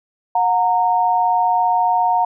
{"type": "tone pair together", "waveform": "sine", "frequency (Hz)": [726, 923.7], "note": ["F#5", "A#5"], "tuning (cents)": [-33, -16], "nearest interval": "major third", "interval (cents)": 417, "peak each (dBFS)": -16, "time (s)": [0.35, 2.25], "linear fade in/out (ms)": 5, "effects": []}